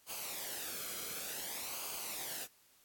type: noise with flanger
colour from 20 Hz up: white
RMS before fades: -42 dBFS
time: 0.06-2.48 s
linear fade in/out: 50 ms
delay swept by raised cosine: 0.53 to 1.11 ms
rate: 0.55 Hz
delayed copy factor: -0.6
effects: white hiss -67 dBFS RMS until 2.84 s + AAC 64 kbps